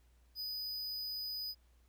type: tone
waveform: square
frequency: 4978 Hz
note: D#8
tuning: in tune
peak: -39 dBFS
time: 0.35-1.55 s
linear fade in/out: 50 ms
effects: added 60 Hz sine -64 dBFS peak until 1.88 s + pink hiss -75 dBFS RMS until 1.88 s